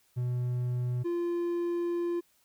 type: tone pair in turn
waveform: triangle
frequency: 123.5 / 345.6 Hz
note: B2 / F4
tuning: 0 / -18 cents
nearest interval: octave + tritone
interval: 1782 cents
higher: second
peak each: -26 dBFS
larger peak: neither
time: 0.16-1.04 / 1.04-2.21 s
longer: second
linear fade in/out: 20 ms
effects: white hiss -68 dBFS RMS until 2.44 s